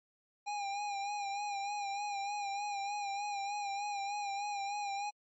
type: tone with vibrato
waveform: square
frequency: 810 Hz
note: G#5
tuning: 43 cents flat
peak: -36 dBFS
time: 0.46-5.11 s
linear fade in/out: 20 ms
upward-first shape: sine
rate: 3.3 Hz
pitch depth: 43 cents each way
effects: MP3 32 kbps